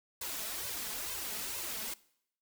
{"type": "noise with flanger", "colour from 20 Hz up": "white", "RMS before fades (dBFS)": -39, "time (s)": [0.21, 1.94], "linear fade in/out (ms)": 5, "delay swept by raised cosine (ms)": [1.9, 4.7], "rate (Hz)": 2.2, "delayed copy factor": 1, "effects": ["noise-tail reverb RT60 0.7 s tail -21 dB re dry"]}